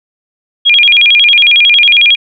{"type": "tone with vibrato", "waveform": "sine", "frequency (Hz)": 2816, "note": "F7", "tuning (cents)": 14, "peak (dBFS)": -3, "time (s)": [0.65, 2.16], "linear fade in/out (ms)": 20, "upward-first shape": "square", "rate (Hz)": 11, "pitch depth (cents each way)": 270, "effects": []}